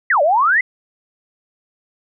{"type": "exponential two-way sweep", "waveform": "sine", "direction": "down then up", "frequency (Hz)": [2088, 554.4, 2088], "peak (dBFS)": -11, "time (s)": [0.1, 0.61], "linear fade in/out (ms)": 5, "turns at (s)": 0.22, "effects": []}